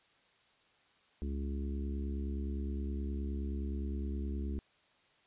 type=harmonic tone; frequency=69.6 Hz; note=C#2; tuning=8 cents sharp; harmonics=1 / 3 / 4 / 5 / 6; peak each=-35 / -42 / -46 / -47 / -53 dBFS; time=1.22-4.59 s; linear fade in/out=0 ms; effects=white hiss -68 dBFS RMS until 5.26 s + resampled to 8000 Hz